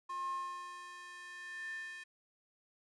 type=tone with high-pass filter sweep; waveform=square; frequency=356.2 Hz; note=F4; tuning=34 cents sharp; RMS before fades=-44 dBFS; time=0.09-2.04 s; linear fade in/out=10 ms; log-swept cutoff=990 to 2000 Hz; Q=9.3; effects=resampled to 24000 Hz